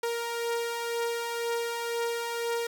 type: beating tone pair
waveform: sawtooth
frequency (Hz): 466.2 / 468.2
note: A#4 / A#4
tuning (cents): 0 / +8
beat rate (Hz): 2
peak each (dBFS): -33 / -26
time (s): 0.03-2.67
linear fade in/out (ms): 5
effects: none